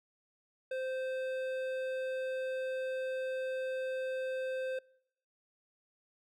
triangle tone with hard clipping, 520 Hz, C5, 11 cents flat, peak -36 dBFS, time 0.71-4.79 s, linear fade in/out 5 ms, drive 15 dB, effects noise-tail reverb RT60 0.8 s tail -26 dB re dry

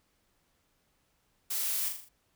blue noise with echo, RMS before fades -33 dBFS, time 1.5-1.89 s, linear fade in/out 10 ms, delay 40 ms, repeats 5, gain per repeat -5 dB, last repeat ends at 2.09 s, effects pink hiss -73 dBFS RMS until 2.35 s

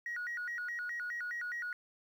sine tone with vibrato, 1661.2 Hz, G#6, in tune, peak -35 dBFS, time 0.06-1.73 s, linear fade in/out 2 ms, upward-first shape square, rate 4.8 Hz, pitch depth 230 cents each way, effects tanh soft clip ceiling -33 dBFS + 11-bit

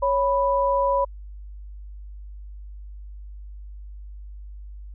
sine tone pair together, 554.4 / 987.8 Hz, C#5 / B5, 0 / 0 cents, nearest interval minor seventh, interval 1000 cents, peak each -21 dBFS, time 0.02-1.05 s, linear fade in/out 10 ms, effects added 50 Hz sine -36 dBFS peak until 4.94 s

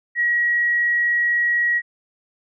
sine tone, 1908 Hz, A#6, 40 cents sharp, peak -16 dBFS, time 0.15-1.82 s, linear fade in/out 50 ms, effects none

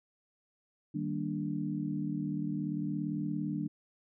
sine chord, Eb major seventh, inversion none, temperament equal, 155.56 / 196 / 233.1 / 293.7 Hz, Eb3 / G3 / Bb3 / D4, 0 / 0 / 0 / 0 cents, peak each -37 / -37 / -40 / -36 dBFS, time 0.94-3.68 s, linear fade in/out 10 ms, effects none

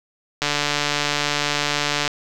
click train, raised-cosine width 0.2 ms, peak -3 dBFS, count 243, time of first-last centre 0.42-2.078 s, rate 146 Hz, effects none

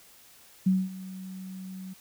sine tone with ADSR envelope, 187.9 Hz, F#3, 27 cents sharp, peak -18 dBFS, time 0.66-1.94 s, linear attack 10 ms, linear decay 220 ms, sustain -19 dB, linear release 14 ms, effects white hiss -55 dBFS RMS until 2 s

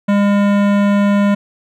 sine tone with hard clipping, 202.4 Hz, G#3, 44 cents flat, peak -12 dBFS, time 0.08-1.35 s, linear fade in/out 10 ms, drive 18 dB, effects none

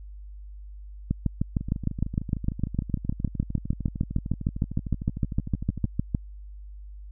two click trains, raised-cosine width 5 ms, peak -11 / -20 dBFS, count 34 / 57, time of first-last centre 1.11-6.148 / 1.61-5.852 s, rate 6.55 / 13.2 Hz, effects added 50 Hz sine -39 dBFS peak until 7.11 s

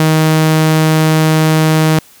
sawtooth tone, 157.4 Hz, D#3, 20 cents sharp, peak -4 dBFS, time 0-1.99 s, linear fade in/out 2 ms, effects white hiss -43 dBFS RMS until 2.2 s

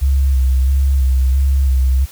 sine tone with vibrato, 66.5 Hz, C2, 29 cents sharp, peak -10 dBFS, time 0.01-2.06 s, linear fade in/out 20 ms, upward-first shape square, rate 1.5 Hz, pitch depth 37 cents each way, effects white hiss -40 dBFS RMS until 2.11 s

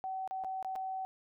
sine tone with dropouts, 760 Hz, F#5, 46 cents sharp, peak -35 dBFS, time 0.04-1.05 s, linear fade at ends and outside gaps 0 ms, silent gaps 0.276-0.31 / 0.438-0.446 / 0.627-0.647 / 0.755-0.76 s, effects none

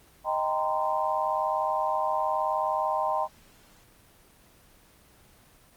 sine chord, C minor seventh, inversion first, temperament equal with one note detuned, 622.3 / 784 / 932.3 / 1031.5 Hz, Eb5 / G5 / Bb5 / C6, 0 / 0 / 0 / -25 cents, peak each -30 dBFS, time 0.24-3.28 s, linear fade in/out 50 ms, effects pink hiss -57 dBFS RMS until 5.76 s + Opus 24 kbps

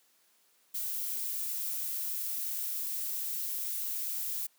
violet noise, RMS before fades -35 dBFS, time 0.74-4.47 s, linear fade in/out 10 ms, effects white hiss -68 dBFS RMS until 4.58 s + high-pass 200 Hz 12 dB/octave

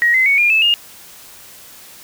sine tone with pitch steps, 1893 / 2052 / 2225 / 2413 / 2616 / 2836 Hz, A#6 / C7 / C#7 / D7 / E7 / F7, +26 / -34 / +6 / +46 / -14 / +26 cents, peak -10 dBFS, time 0.02-0.74 s, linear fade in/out 0 ms, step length 120 ms, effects white hiss -40 dBFS RMS until 2.03 s

